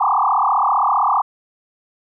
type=tone with frequency modulation; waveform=sine; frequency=987.8 Hz; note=B5; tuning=in tune; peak=-13 dBFS; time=0-1.22 s; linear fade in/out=10 ms; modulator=35.3 Hz; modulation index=6.3; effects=none